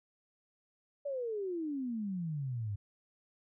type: exponential sweep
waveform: sine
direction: down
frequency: 583 to 97.8 Hz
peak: -34 dBFS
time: 1.05-2.76 s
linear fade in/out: 10 ms
effects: none